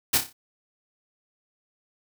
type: noise with echo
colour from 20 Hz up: white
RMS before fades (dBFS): -20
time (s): 0.13-0.18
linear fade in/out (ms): 10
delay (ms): 30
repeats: 5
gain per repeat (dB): -7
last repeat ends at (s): 0.33
effects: none